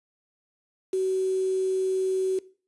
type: tone with quantisation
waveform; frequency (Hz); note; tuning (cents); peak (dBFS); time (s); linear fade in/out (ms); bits
sine; 377.6; F#4; +35; -22; 0.93-2.39; 5; 7
effects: noise-tail reverb RT60 0.4 s tail -19 dB re dry + resampled to 24000 Hz